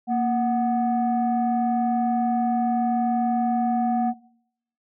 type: tone pair together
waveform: sine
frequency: 233.1 / 740 Hz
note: A#3 / F#5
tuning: 0 / 0 cents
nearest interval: octave + minor sixth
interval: 2000 cents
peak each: -21 dBFS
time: 0.07-4.14 s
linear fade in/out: 50 ms
effects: noise-tail reverb RT60 0.7 s tail -21 dB re dry + tanh soft clip ceiling -15 dBFS